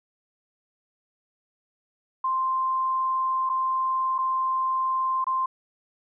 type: tone with dropouts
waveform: sine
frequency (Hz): 1046.5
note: C6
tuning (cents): 0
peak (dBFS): -22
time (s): 2.24-5.46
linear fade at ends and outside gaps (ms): 5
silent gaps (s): 3.493-3.497 / 4.182-4.186 / 5.243-5.267
effects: none